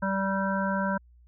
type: harmonic tone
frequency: 194.2 Hz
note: G3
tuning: 16 cents flat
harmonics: 1 / 3 / 5 / 7 / 8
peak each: -28 / -32 / -31 / -37 / -33 dBFS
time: 0.02-0.98 s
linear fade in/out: 10 ms
effects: added 60 Hz sine -53 dBFS peak until 1.27 s